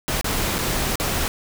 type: noise with dropouts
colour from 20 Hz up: pink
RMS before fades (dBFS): -23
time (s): 0.08-1.28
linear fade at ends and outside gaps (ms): 0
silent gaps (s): 0.212-0.244 / 0.583-0.588 / 0.956-0.999
effects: none